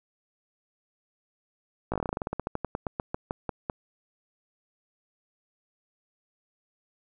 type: slowing click train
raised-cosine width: 1 ms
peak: -15 dBFS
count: 24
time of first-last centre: 1.92-3.698 s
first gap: 17 ms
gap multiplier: 1.12
effects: none